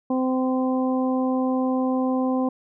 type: harmonic tone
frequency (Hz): 258.1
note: C4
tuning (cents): -23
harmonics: 1 / 2 / 3 / 4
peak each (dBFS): -21 / -27 / -31 / -33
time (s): 0.1-2.49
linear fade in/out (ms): 5
effects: none